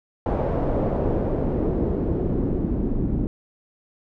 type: noise with low-pass filter sweep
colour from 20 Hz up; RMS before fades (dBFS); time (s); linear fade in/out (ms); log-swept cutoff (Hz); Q
pink; -23; 0.26-3.27; 0; 680 to 270; 1.7
effects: none